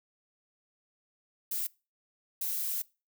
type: noise bursts at uneven times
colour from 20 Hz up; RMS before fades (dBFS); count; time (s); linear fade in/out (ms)
violet; -33; 2; 1.51-1.67 / 2.41-2.82; 5
effects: noise-tail reverb RT60 0.3 s tail -23 dB re dry